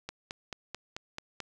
click train, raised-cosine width 0.2 ms, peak -20 dBFS, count 7, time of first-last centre 0.09-1.403 s, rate 4.57 Hz, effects none

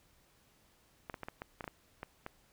clicks, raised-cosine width 0.5 ms, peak -26 dBFS, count 10, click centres 1.098 / 1.142 / 1.233 / 1.285 / 1.419 / 1.608 / 1.642 / 1.678 / 2.031 / 2.264 s, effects pink hiss -68 dBFS RMS until 2.52 s

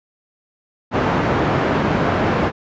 pink band-pass noise, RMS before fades -18 dBFS, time 0.91-2.52 s, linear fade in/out 50 ms, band 110 to 1500 Hz, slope 12 dB/octave, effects resampled to 16000 Hz

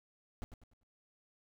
brown noise with echo, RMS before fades -40 dBFS, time 0.42-0.44 s, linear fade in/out 0 ms, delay 98 ms, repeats 4, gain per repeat -9 dB, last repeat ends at 0.832 s, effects none

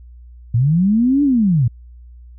sine linear two-way sweep, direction up then down, 108.9 to 293.7 to 108.9 Hz, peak -11 dBFS, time 0.54-1.68 s, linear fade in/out 5 ms, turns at 1.23 s, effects added 60 Hz sine -37 dBFS peak until 2.38 s

